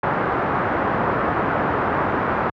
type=low-pass noise; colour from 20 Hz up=white; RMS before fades=-21 dBFS; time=0.03-2.5 s; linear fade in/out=5 ms; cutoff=1400 Hz; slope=24 dB/octave; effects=high-pass 80 Hz 12 dB/octave